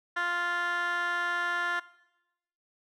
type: tone with band-pass filter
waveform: 15% pulse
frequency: 349.2 Hz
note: F4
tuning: in tune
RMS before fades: -30 dBFS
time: 0.16-1.8 s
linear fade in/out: 10 ms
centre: 1700 Hz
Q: 3.3
effects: noise-tail reverb RT60 0.9 s tail -19 dB re dry